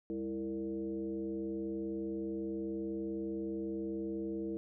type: tone with frequency modulation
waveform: sine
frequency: 329.6 Hz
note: E4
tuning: in tune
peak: -35 dBFS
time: 0.1-4.57 s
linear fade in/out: 0 ms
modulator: 128 Hz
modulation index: 1
effects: none